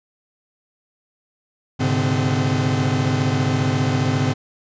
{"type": "tone cluster", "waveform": "45% pulse", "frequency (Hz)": [104.3, 131.6, 146.4, 256.2], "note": ["G#2", "C3", "D3", "C4"], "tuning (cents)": [8, 10, -5, -36], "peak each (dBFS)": -23, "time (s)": [1.79, 4.34], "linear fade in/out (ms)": 20, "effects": ["resampled to 16000 Hz"]}